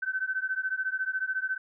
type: beating tone pair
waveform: sine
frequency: 1522 / 1536 Hz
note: F#6 / G6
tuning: +48 / -36 cents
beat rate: 14 Hz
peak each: -31 dBFS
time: 0.02-1.58 s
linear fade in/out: 10 ms
effects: none